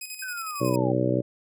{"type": "tone with tremolo", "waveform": "10% pulse", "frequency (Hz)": 2515, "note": "D#7", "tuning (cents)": 18, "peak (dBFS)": -25, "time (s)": [0.01, 0.76], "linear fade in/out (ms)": 5, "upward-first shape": "square", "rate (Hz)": 11, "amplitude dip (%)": 55}
{"type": "linear sweep", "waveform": "sine", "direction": "down", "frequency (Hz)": [1568, 763], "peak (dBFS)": -32, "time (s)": [0.22, 0.92], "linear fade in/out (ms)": 5}
{"type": "harmonic tone", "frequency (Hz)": 63, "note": "B1", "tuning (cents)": 35, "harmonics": [2, 3, 4, 5, 6, 7, 8, 9], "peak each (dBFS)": [-27, -31, -31, -27, -30, -33, -33, -28], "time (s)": [0.6, 1.22], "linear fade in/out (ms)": 20}
{"effects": []}